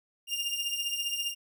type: beating tone pair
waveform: sawtooth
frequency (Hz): 2800 / 2815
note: F7 / F7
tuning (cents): +4 / +13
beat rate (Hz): 15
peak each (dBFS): -30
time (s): 0.27-1.35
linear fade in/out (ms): 50
effects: none